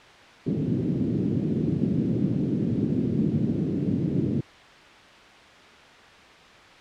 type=band-pass noise; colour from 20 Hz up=pink; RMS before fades=-25 dBFS; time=0.46-4.41 s; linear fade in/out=10 ms; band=130 to 320 Hz; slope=24 dB/octave; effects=white hiss -48 dBFS RMS until 6.8 s + low-pass 3000 Hz 12 dB/octave